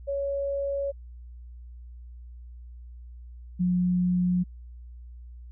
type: tone pair in turn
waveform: sine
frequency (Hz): 558 / 179.56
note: C#5 / F3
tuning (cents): +11 / +48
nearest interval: octave + minor sixth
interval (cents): 1963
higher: first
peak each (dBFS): -26 / -21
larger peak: second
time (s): 0.07-0.92 / 3.59-4.44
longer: neither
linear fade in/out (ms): 20
effects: added 60 Hz sine -41 dBFS peak until 5.51 s